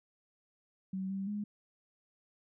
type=tone with pitch steps; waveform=sine; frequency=189.9 / 194.3 / 207.2 Hz; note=F#3 / G3 / G#3; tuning=+45 / -15 / -4 cents; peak=-34 dBFS; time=0.93-1.44 s; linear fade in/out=5 ms; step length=170 ms; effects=none